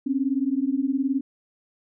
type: beating tone pair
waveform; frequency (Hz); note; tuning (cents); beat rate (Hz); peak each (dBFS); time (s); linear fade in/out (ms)
sine; 261.1 / 280.1; C4 / C#4; -3 / +18; 19; -24; 0.06-1.21; 10
effects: none